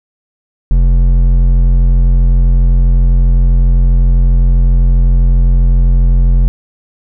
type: tone with hard clipping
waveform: sine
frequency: 43.82 Hz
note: F1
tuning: 7 cents sharp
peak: -7 dBFS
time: 0.71-6.48 s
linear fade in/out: 0 ms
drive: 8 dB
effects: none